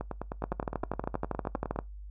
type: two click trains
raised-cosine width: 1 ms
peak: -20 / -16 dBFS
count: 18 / 18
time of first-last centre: 0.01-1.761 / 0.44-1.789 s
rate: 9.71 / 12.6 Hz
effects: noise-tail reverb RT60 0.2 s tail -22 dB re dry + added 50 Hz sine -41 dBFS peak until 2.1 s